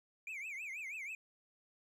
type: tone with vibrato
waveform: triangle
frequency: 2337 Hz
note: D7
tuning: 9 cents flat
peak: -40 dBFS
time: 0.27-1.15 s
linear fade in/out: 2 ms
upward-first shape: triangle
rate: 6.2 Hz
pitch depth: 240 cents each way
effects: none